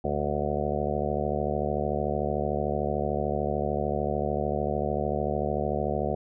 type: harmonic tone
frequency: 73.42 Hz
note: D2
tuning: in tune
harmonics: 1 / 2 / 3 / 5 / 6 / 7 / 8 / 9 / 10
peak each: -34 / -34 / -34 / -34 / -34 / -34 / -34 / -34 / -34 dBFS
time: 0.04-6.15 s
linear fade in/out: 5 ms
effects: none